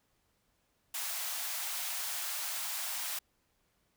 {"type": "high-pass noise", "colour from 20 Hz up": "white", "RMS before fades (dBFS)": -37, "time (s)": [0.94, 3.19], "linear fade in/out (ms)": 5, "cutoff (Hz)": 630, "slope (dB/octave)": 48, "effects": ["pink hiss -75 dBFS RMS until 3.96 s"]}